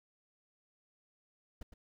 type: noise with echo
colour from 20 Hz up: brown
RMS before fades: -43 dBFS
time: 1.61-1.63 s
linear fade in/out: 5 ms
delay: 110 ms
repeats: 1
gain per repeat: -9 dB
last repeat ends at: 1.74 s
effects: none